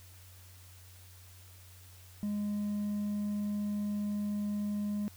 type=tone with hard clipping; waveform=sine; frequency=206.6 Hz; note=G#3; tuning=9 cents flat; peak=-32 dBFS; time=2.23-5.08 s; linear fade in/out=0 ms; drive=2 dB; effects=added 91 Hz sine -53 dBFS peak until 5.16 s + white hiss -58 dBFS RMS until 5.16 s